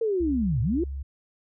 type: linear two-way sweep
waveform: sine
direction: down then up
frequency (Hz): 465.3 to 103.83 to 368.8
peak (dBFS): -22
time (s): 0.01-0.84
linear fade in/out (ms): 5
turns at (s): 0.61
type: tone with pitch glide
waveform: sine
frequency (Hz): 67.3 to 68.48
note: C2 to C#2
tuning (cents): +49 to -20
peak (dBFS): -30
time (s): 0.2-1.03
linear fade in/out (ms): 10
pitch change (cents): +31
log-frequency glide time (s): 0.45-0.57
effects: none

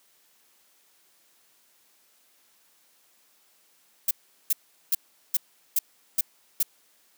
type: noise bursts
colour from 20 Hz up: violet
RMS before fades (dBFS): -22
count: 7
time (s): 4.08-6.63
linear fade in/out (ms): 5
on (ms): 30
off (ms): 390
effects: white hiss -63 dBFS RMS until 7.17 s + high-pass 200 Hz 12 dB/octave

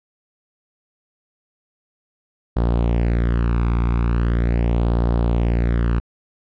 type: tone with flanger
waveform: sawtooth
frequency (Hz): 58.3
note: A#1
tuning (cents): +1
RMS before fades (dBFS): -18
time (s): 2.56-6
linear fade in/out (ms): 10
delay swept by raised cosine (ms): 0.22 to 0.84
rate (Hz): 0.4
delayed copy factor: +0.65
effects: low-pass 2000 Hz 12 dB/octave

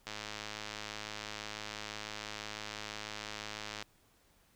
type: click train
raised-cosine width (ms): 0.2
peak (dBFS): -23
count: 399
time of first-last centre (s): 0.07-3.825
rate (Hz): 106
effects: pink hiss -68 dBFS RMS until 4.55 s

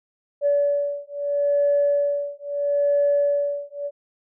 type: beating tone pair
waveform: sine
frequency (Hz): 573 / 573.76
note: D5 / D5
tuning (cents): -43 / -40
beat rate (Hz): 0.76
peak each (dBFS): -21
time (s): 0.41-3.91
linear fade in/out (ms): 50
effects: tanh soft clip ceiling -11 dBFS

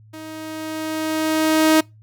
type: tone with level ramp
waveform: sawtooth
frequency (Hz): 314.7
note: D#4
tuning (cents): +20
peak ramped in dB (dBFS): -30 to -7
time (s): 0.13-1.81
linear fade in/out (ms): 10
effects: noise-tail reverb RT60 0.2 s tail -24 dB re dry + added 108 Hz sine -45 dBFS peak until 2.02 s

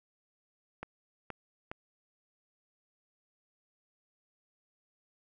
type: clicks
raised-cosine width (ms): 0.5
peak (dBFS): -24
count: 3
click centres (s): 0.83 / 1.303 / 1.715
effects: none

